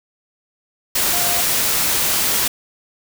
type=tone in noise; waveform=sine; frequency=702 Hz; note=F5; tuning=9 cents sharp; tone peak=-26 dBFS; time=1.13-1.41 s; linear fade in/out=5 ms; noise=white; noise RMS=-18 dBFS; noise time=0.95-2.48 s; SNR=-11 dB; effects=none